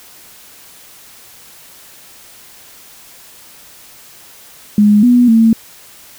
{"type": "tone with pitch steps", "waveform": "sine", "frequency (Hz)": [208.1, 244.5, 225.6], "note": ["G#3", "B3", "A3"], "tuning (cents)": [4, -17, 44], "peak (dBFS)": -5, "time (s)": [4.78, 5.53], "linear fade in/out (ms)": 2, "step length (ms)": 250, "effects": ["white hiss -40 dBFS RMS until 6.18 s"]}